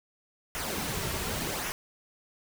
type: noise with flanger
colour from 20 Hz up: pink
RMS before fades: -33 dBFS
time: 0.55-1.72 s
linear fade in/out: 0 ms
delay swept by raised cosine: 0.23 to 4.03 ms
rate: 0.89 Hz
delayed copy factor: -0.5
effects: none